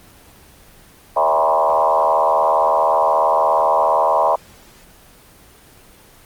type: tone with frequency modulation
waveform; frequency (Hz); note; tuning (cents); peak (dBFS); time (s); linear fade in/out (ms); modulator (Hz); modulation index
sine; 808; G#5; -48; -12; 1.16-4.36; 10; 77.2; 3.4
effects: pink hiss -46 dBFS RMS until 6.25 s + Opus 24 kbps